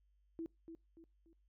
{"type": "tone with echo", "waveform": "sine", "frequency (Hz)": 329.2, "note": "E4", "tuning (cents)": -2, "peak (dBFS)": -40, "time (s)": [0.39, 0.46], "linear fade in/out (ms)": 0, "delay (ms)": 290, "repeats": 3, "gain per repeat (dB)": -8, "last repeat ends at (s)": 1.33, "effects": ["noise-tail reverb RT60 0.2 s tail -24 dB re dry", "added 50 Hz sine -70 dBFS peak until 1.48 s"]}